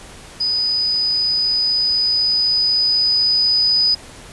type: tone with level ramp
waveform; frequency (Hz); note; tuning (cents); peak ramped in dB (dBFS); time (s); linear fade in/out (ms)
sine; 4978; D#8; 0; -16 to -12; 0.4-3.95; 10
effects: pink hiss -39 dBFS RMS until 4.32 s + resampled to 24000 Hz